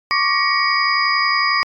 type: tone cluster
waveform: sine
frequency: 1103 / 1174 / 1901 / 2238 / 4903 Hz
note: C#6 / D6 / A#6 / C#7 / D#8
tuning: -9 / -1 / +33 / +16 / -26 cents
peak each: -21 dBFS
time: 0.11-1.63 s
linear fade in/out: 0 ms
effects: AAC 64 kbps